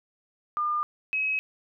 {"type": "tone pair in turn", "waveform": "sine", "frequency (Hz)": [1206, 2555], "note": ["D6", "D#7"], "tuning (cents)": [46, 45], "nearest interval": "octave + minor second", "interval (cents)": 1299, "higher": "second", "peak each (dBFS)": -24, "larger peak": "neither", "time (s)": [[0.57, 0.83], [1.13, 1.39]], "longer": "neither", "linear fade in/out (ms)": 0, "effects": []}